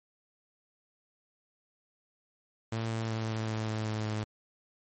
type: tone with pitch steps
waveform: sawtooth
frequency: 113 / 112.22 / 111.44 / 110.67 / 109.91 / 109.15 / 108.4 / 107.65 Hz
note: A2 / A2 / A2 / A2 / A2 / A2 / A2 / A2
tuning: +47 / +35 / +23 / +11 / -1 / -13 / -25 / -37 cents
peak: -27 dBFS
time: 2.72-4.24 s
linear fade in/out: 5 ms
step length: 190 ms
effects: MP3 32 kbps